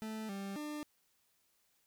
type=tone with pitch steps; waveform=40% pulse; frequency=218.8 / 196.9 / 299.2 Hz; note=A3 / G3 / D4; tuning=-9 / +8 / +32 cents; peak=-39 dBFS; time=0.02-0.83 s; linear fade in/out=0 ms; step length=270 ms; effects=white hiss -75 dBFS RMS until 1.86 s